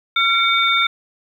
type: tone cluster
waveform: sine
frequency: 1370 / 2249 / 3609 Hz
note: F6 / C#7 / A7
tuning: -34 / +24 / +43 cents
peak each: -18 dBFS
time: 0.16-0.87 s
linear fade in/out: 5 ms
effects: 8-bit